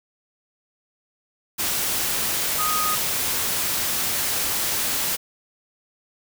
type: tone in noise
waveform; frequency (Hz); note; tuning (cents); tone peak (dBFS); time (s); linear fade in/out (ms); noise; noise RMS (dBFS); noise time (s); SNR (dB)
sine; 1246; D#6; +2; -23; 2.58-2.96; 20; white; -24; 1.58-5.17; -2
effects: none